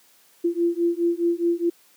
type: beating tone pair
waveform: sine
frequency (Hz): 339.8 / 344.6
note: F4 / F4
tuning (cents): -47 / -23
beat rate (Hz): 4.8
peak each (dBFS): -22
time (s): 0.44-1.7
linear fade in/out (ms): 10
effects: white hiss -57 dBFS RMS until 1.96 s + high-pass 200 Hz 12 dB/octave